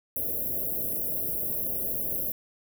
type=band-stop noise; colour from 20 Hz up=white; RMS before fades=-30 dBFS; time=0.16-2.32 s; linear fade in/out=2 ms; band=670 to 11000 Hz; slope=96 dB/octave; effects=none